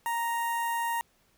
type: tone with notch filter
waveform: sawtooth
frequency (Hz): 932.3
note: A#5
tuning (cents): 0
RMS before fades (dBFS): -30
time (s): 0.06-1.01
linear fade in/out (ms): 0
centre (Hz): 4500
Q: 0.53
effects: pink hiss -67 dBFS RMS until 1.37 s